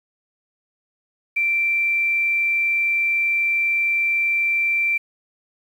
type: tone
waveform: sine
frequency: 2349 Hz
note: D7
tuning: in tune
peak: -17 dBFS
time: 1.36-4.98 s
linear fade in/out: 10 ms
effects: 8-bit